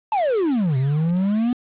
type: exponential two-way sweep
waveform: triangle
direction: down then up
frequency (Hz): 903 to 128 to 250.1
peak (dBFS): -15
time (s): 0.12-1.53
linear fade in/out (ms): 2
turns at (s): 0.77
effects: resampled to 8000 Hz + 7-bit